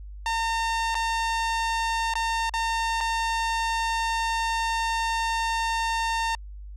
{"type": "tone with dropouts", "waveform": "sawtooth", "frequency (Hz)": 910, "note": "A#5", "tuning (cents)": -42, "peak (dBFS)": -20, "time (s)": [0.26, 6.35], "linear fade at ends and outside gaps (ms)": 1, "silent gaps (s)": [[0.945, 0.952], [2.138, 2.154], [2.495, 2.538], [3.005, 3.009]], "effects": ["added 50 Hz sine -37 dBFS peak until 6.76 s", "low-pass 7000 Hz 12 dB/octave"]}